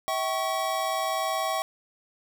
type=tone cluster; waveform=square; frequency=646 / 767 / 1110 Hz; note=E5 / G5 / C#6; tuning=-35 / -38 / +2 cents; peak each=-31 dBFS; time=0.08-1.62 s; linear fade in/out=0 ms; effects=none